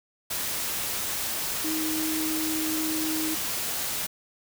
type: tone in noise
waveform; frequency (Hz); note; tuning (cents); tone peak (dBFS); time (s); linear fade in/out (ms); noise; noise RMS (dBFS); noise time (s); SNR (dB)
sine; 315; D#4; +21; -28; 1.64-3.35; 10; white; -30; 0.3-4.07; -1
effects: none